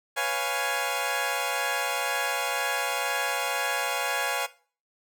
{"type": "chord", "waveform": "15% pulse", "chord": "C# dominant seventh", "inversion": "third", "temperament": "equal", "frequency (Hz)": [493.9, 554.4, 698.5, 830.6], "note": ["B4", "C#5", "E#5", "G#5"], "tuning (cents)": [0, 0, 0, 0], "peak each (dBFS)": [-28, -26, -26, -23], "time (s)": [0.16, 4.47], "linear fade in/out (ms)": 20, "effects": ["noise-tail reverb RT60 0.4 s tail -18 dB re dry"]}